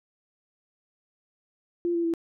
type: tone with pitch steps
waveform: sine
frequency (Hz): 345.8 / 339.1 / 332.5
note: F4 / E4 / E4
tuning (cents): -17 / +49 / +15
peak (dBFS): -23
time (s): 1.85-2.138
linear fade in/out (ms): 0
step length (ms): 96
effects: none